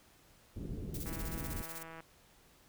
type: low-pass noise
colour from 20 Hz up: pink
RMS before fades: -41 dBFS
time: 0.56-1.62 s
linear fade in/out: 5 ms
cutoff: 390 Hz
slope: 24 dB/octave
type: noise with tremolo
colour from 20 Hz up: blue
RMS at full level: -44 dBFS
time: 0.94-1.83 s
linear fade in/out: 5 ms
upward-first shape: square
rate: 16 Hz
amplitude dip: 60%
type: click train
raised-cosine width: 0.5 ms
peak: -34 dBFS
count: 155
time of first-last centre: 1.06-2.005 s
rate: 163 Hz
effects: pink hiss -64 dBFS RMS until 2.68 s